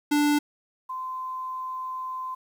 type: tone pair in turn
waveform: square / sine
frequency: 293.7 / 1031.6 Hz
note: D4 / C6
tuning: 0 / -25 cents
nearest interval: octave + minor seventh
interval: 2175 cents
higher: second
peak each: -20 / -30 dBFS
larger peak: first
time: 0.11-0.39 / 0.89-2.35 s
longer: second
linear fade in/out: 10 ms
effects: 10-bit